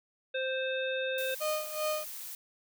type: harmonic tone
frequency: 523 Hz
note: C5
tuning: 1 cent flat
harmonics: 1 / 3 / 5 / 7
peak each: -32 / -37 / -39 / -40 dBFS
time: 0.34-1.35 s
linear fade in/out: 10 ms
type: noise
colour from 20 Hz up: blue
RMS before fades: -42 dBFS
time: 1.18-2.35 s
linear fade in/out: 2 ms
type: tone with tremolo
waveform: 35% pulse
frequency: 615 Hz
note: D#5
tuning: 20 cents flat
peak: -27 dBFS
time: 1.4-2.05 s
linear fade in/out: 20 ms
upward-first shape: sine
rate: 2.6 Hz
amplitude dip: 80%
effects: none